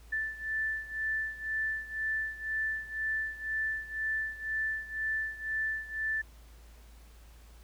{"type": "beating tone pair", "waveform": "sine", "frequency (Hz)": [1760, 1762], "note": ["A6", "A6"], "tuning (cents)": [0, 2], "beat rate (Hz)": 2, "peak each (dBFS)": [-33, -36], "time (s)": [0.12, 6.22], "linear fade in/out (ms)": 10, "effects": ["added 56 Hz sine -51 dBFS peak until 7.63 s", "pink hiss -61 dBFS RMS until 7.63 s"]}